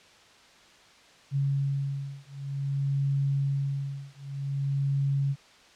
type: beating tone pair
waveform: sine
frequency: 138.59 / 139.12 Hz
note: C#3 / C#3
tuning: 0 / +7 cents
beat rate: 0.53 Hz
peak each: -29 dBFS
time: 1.31-5.36 s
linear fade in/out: 50 ms
effects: white hiss -55 dBFS RMS until 5.75 s + low-pass 5000 Hz 12 dB/octave